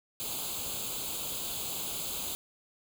white noise with comb filter, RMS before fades -36 dBFS, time 0.2-2.35 s, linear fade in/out 0 ms, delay 0.27 ms, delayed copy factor +0.85, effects none

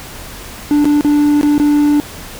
triangle tone with dropouts, 293.7 Hz, D4, in tune, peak -6 dBFS, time 0.71-2 s, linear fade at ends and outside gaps 0 ms, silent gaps 0.845-0.854 / 1.009-1.047 / 1.412-1.431 / 1.58-1.599 s, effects pink hiss -31 dBFS RMS until 2.39 s

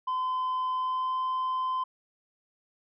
sine tone with pitch glide, 1023 to 1030.1 Hz, C6 to C6, -39 to -27 cents, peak -24 dBFS, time 0.07-1.84 s, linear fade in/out 10 ms, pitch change +12 cents, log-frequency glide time 0.74-1.16 s, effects tanh soft clip ceiling -26 dBFS

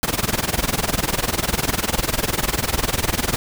pink noise with tremolo, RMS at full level -18 dBFS, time 0.03-3.36 s, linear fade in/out 0 ms, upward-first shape sine, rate 20 Hz, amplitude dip 90%, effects none

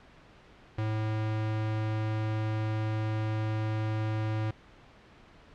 square tone, 108.7 Hz, A2, 21 cents flat, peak -29 dBFS, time 0.78-4.51 s, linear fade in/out 5 ms, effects pink hiss -55 dBFS RMS until 5.54 s + low-pass 3000 Hz 12 dB/octave

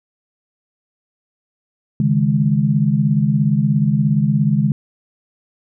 sine chord, C# suspended second, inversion none, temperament equal, 138.59 / 155.56 / 207.7 Hz, C#3 / D#3 / G#3, 0 / 0 / 0 cents, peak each -17 dBFS, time 2-4.72 s, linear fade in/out 2 ms, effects none

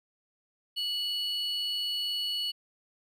triangle tone pair together, 2941 / 4398 Hz, F#7 / C#8, -11 / -14 cents, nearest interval perfect fifth, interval 697 cents, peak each -30 / -32 dBFS, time 0.76-2.52 s, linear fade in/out 20 ms, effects none

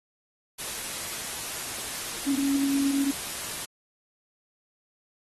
sine tone in noise, 277.2 Hz, C#4, in tune, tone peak -23 dBFS, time 2.26-3.12 s, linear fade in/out 20 ms, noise white, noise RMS -34 dBFS, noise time 0.58-3.66 s, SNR +8 dB, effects AAC 32 kbps

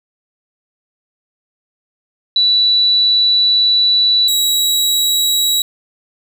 sine / sawtooth tone pair in turn, 3951 / 3874 Hz, B7 / B7, 0 / -34 cents, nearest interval unison, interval 34 cents, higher first, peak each -9 dBFS, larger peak neither, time 2.36-4.28 / 4.28-5.62 s, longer first, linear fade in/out 2 ms, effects none

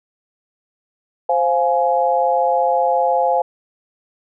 sine chord, F minor, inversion second, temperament just, 523.8 / 698.5 / 838.1 Hz, C5 / F5 / Ab5, +2 / 0 / +16 cents, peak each -18 dBFS, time 1.29-3.42 s, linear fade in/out 5 ms, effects none

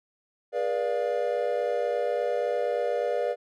triangle chord, G# diminished seventh, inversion none, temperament equal with one note detuned, 415.3 / 483.7 / 587.3 / 698.5 Hz, G#4 / B4 / D5 / F5, 0 / -36 / 0 / 0 cents, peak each -32 / -26 / -27 / -31 dBFS, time 0.52-3.36 s, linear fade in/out 50 ms, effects none

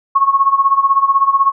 sine tone with tremolo, 1097 Hz, C#6, 18 cents flat, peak -6 dBFS, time 0.15-1.52 s, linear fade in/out 10 ms, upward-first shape sine, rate 16 Hz, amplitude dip 80%, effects none

